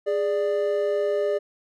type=tone pair together; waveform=triangle; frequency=412.7 / 589 Hz; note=G#4 / D5; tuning=-11 / +5 cents; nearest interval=tritone; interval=616 cents; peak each=-22 dBFS; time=0.06-1.39 s; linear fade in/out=20 ms; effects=none